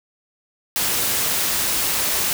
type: noise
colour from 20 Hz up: white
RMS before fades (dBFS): -21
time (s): 0.76-2.33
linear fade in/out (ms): 0
effects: none